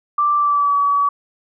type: tone with pitch glide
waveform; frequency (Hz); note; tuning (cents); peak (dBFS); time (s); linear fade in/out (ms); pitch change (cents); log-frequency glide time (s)
sine; 1174.7 to 1139.3; D6 to C#6; 0 to +47; -13; 0.18-1.09; 5; -53; 0.36-0.76
effects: none